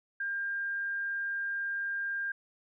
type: tone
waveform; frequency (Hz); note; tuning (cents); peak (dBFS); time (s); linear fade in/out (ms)
sine; 1601; G6; +36; -31; 0.2-2.32; 5
effects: none